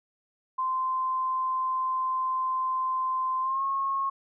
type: tone with pitch glide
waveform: sine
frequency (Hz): 1038 to 1088.3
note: C6 to C#6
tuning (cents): -14 to -32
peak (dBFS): -25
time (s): 0.58-4.1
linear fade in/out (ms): 10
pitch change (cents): +82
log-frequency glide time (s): 3.41-3.63
effects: none